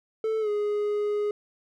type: tone with pitch glide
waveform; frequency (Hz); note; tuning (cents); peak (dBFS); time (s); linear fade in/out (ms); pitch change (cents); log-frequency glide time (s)
triangle; 440.5 to 415.8; A4 to G#4; +2 to +2; -22; 0.24-1.31; 2; -100; 0.4-0.49
effects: none